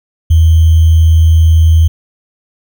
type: tone with sample-and-hold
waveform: sine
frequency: 81.1 Hz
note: E2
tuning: 28 cents flat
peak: -3 dBFS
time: 0.3-1.88 s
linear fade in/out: 10 ms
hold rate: 3150 Hz
effects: none